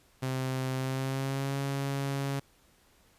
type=tone with pitch glide; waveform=sawtooth; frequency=130.81 to 138.27 Hz; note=C3 to C#3; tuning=0 to -4 cents; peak=-26 dBFS; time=0.22-2.4 s; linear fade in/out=10 ms; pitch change=+96 cents; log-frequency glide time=0.76-1.58 s; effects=pink hiss -64 dBFS RMS until 3.18 s + resampled to 32000 Hz